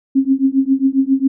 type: tone with tremolo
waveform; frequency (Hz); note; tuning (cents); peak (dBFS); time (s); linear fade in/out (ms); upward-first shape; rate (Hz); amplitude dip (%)
sine; 268.7; C4; +46; -7; 0.15-1.28; 10; triangle; 7.4; 100
effects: none